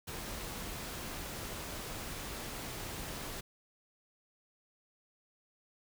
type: noise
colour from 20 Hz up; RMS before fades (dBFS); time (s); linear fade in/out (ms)
pink; -42; 0.07-3.41; 10
effects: none